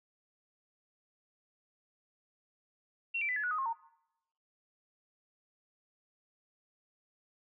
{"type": "tone with pitch steps", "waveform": "sine", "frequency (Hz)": [2729, 2335, 1997.7, 1709.3, 1462.4, 1251.3, 1070.6, 916], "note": ["F7", "D7", "B6", "G#6", "F#6", "D#6", "C6", "A#5"], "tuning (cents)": [-41, -11, 19, 49, -21, 9, 39, -31], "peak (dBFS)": -31, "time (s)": [3.14, 3.732], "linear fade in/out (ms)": 10, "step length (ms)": 74, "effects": ["noise-tail reverb RT60 0.8 s tail -21 dB re dry"]}